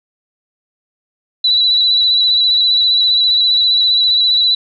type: tone with vibrato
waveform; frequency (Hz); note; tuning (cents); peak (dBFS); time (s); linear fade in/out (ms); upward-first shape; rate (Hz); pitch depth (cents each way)
sine; 3951; B7; 0; -9; 1.44-4.55; 5; square; 15; 21
effects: none